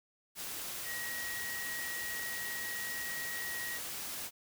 sine tone in noise, 1901 Hz, A#6, 33 cents sharp, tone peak -39 dBFS, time 0.84-3.8 s, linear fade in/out 50 ms, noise white, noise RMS -41 dBFS, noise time 0.35-4.31 s, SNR -1 dB, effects none

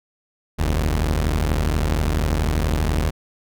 sawtooth tone pair together, 44.29 / 76.3 Hz, F1 / D#2, +25 / -33 cents, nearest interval major sixth, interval 942 cents, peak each -17 dBFS, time 0.58-3.11 s, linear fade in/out 20 ms, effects none

